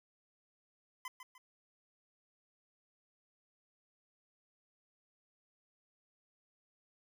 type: tone with echo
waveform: 25% pulse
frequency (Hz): 1020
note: C6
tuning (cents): -44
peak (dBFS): -37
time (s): 1.05-1.08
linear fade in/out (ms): 2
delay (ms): 150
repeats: 2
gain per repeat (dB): -8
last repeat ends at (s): 1.38
effects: none